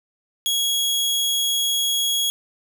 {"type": "tone", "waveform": "sawtooth", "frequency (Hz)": 3322, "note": "G#7", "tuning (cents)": 0, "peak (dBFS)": -16, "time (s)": [0.46, 2.3], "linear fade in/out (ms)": 0, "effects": []}